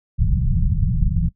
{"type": "low-pass noise", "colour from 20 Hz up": "pink", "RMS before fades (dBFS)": -18, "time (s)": [0.18, 1.29], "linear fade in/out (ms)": 10, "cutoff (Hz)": 190, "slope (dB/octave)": 96, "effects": ["noise-tail reverb RT60 0.1 s tail -17 dB re dry"]}